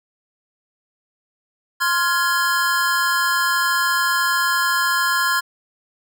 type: chord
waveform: square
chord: F minor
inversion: second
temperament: just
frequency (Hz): 1047.7 / 1396.9 / 1676.3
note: C6 / F6 / Ab6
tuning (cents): +2 / 0 / +16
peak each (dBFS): -22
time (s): 1.8-5.41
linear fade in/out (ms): 20
effects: none